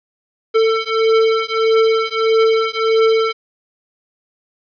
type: beating tone pair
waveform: square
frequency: 445.5 / 447.1 Hz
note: A4 / A4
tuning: +22 / +28 cents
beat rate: 1.6 Hz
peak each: -16 dBFS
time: 0.54-3.33 s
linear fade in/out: 20 ms
effects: resampled to 11025 Hz + 8-bit